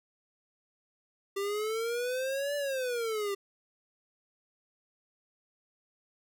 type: exponential two-way sweep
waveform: square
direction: up then down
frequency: 392 to 583 to 392 Hz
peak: -31 dBFS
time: 1.36-3.35 s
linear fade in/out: 10 ms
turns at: 2.56 s
effects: none